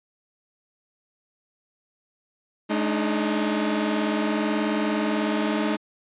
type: tone cluster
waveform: sawtooth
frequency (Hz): 212.2 / 289.5 / 308.7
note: G#3 / D4 / D#4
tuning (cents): +38 / -25 / -14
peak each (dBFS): -21 / -27 / -22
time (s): 2.69-5.77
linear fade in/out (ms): 20
effects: resampled to 8000 Hz